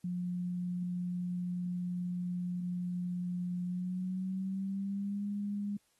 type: tone with pitch glide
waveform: sine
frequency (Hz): 178.2 to 203.5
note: F3 to G#3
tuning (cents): +35 to -35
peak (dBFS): -33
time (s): 0.04-5.77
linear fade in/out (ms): 5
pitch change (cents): +230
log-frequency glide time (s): 3.64-5.26
effects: white hiss -73 dBFS RMS until 5.99 s + AAC 32 kbps